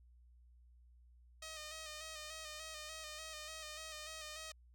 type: tone with vibrato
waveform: 5% pulse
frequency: 622.3 Hz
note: D#5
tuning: in tune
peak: -35 dBFS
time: 1.42-4.52 s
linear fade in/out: 5 ms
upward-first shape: square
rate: 3.4 Hz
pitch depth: 33 cents each way
effects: added 60 Hz sine -61 dBFS peak until 4.74 s